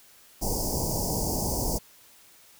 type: band-stop noise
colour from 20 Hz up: pink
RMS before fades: -28 dBFS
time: 0.41-1.79 s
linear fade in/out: 20 ms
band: 960 to 4700 Hz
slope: 96 dB/octave
effects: white hiss -55 dBFS RMS until 2.59 s